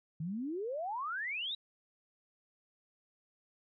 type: exponential sweep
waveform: sine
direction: up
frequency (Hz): 150.2 to 3924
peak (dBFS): -35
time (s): 0.2-1.55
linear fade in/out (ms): 5
effects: none